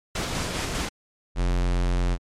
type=noise with tremolo; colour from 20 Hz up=pink; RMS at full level=-27 dBFS; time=0.15-0.89 s; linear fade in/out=5 ms; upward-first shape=square; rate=5 Hz; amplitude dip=25%
type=tone; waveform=square; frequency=44.31 Hz; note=F1; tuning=26 cents sharp; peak=-21 dBFS; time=1.35-2.18 s; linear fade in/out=50 ms
effects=low-pass 8000 Hz 12 dB/octave + MP3 64 kbps